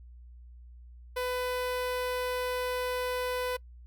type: tone with notch filter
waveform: sawtooth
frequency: 500 Hz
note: B4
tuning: 21 cents sharp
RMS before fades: -32 dBFS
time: 1.16-3.57 s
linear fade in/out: 10 ms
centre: 6900 Hz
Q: 1.7
effects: noise-tail reverb RT60 0.1 s tail -25 dB re dry + added 60 Hz sine -47 dBFS peak until 3.86 s